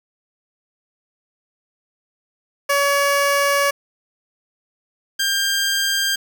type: tone pair in turn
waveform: 15% pulse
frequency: 565 / 1594.4 Hz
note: C#5 / G6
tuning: +33 / +29 cents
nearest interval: octave + tritone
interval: 1796 cents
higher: second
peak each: -9 / -11 dBFS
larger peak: first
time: 2.69-3.71 / 5.19-6.16 s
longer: first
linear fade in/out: 10 ms
effects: 7-bit